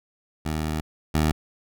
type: tone pair in turn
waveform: 15% pulse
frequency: 77.78 / 77.43 Hz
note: D#2 / D#2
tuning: 0 / -8 cents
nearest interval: unison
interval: 8 cents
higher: first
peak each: -19 / -13 dBFS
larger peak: second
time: 0.45-0.81 / 1.14-1.32 s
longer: first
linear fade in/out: 10 ms
effects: none